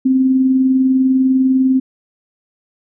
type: tone with tremolo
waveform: sine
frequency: 261.6 Hz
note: C4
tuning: in tune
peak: -8 dBFS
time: 0.05-1.8 s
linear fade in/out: 10 ms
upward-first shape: sine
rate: 20 Hz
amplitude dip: 35%
effects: none